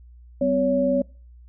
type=tone cluster; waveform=sine; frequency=193.8 / 256.9 / 562 Hz; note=G3 / C4 / C#5; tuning=-20 / -32 / +24 cents; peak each=-29 / -22 / -20 dBFS; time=0.41-1.02 s; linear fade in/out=5 ms; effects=noise-tail reverb RT60 0.4 s tail -25 dB re dry + added 60 Hz sine -44 dBFS peak until 1.48 s